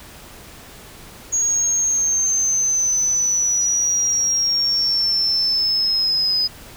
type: exponential sweep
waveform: sine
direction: down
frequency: 6645 to 4999 Hz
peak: -15 dBFS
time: 1.32-6.48 s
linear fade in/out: 20 ms
effects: tanh soft clip ceiling -11 dBFS + pink hiss -41 dBFS RMS until 6.76 s